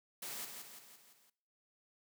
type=noise with echo; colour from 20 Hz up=white; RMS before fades=-44 dBFS; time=0.22-0.45 s; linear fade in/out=5 ms; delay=170 ms; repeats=5; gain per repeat=-5 dB; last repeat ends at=1.3 s; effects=noise-tail reverb RT60 0.6 s tail -21 dB re dry + high-pass 150 Hz 12 dB/octave